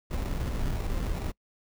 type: noise with sample-and-hold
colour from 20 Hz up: brown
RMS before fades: -30 dBFS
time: 0.1-1.32 s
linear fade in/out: 20 ms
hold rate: 1575 Hz
effects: noise-tail reverb RT60 0.1 s tail -25 dB re dry